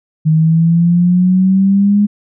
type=exponential sweep; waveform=sine; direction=up; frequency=155.56 to 207.7 Hz; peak=-7 dBFS; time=0.25-2.07 s; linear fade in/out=20 ms; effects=none